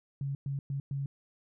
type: tone bursts at uneven times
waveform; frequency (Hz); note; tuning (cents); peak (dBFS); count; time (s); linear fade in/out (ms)
sine; 138.59; C#3; 0; -31; 4; 0.21-0.35 / 0.46-0.59 / 0.7-0.8 / 0.91-1.06; 2
effects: none